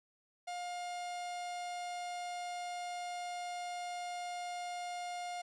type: tone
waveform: 45% pulse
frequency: 709 Hz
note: F5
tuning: 26 cents sharp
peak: -39 dBFS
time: 0.47-5.42 s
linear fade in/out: 10 ms
effects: resampled to 22050 Hz + 12-bit